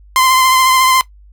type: tone with vibrato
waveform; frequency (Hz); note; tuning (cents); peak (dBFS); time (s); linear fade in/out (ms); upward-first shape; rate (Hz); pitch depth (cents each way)
sawtooth; 1038; C6; -14; -5; 0.16-1.01; 0; triangle; 14; 29
effects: noise-tail reverb RT60 0.1 s tail -18 dB re dry + added 50 Hz sine -39 dBFS peak until 1.32 s